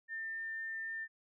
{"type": "tone", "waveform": "sine", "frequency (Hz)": 1799, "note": "A6", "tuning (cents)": 38, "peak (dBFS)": -38, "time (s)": [0.08, 1.08], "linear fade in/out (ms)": 50, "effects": []}